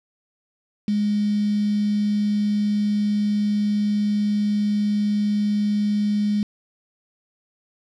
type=tone with quantisation; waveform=sine; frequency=207.7 Hz; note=G#3; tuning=in tune; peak=-18 dBFS; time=0.88-6.43 s; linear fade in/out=2 ms; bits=6; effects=low-pass 5000 Hz 12 dB/octave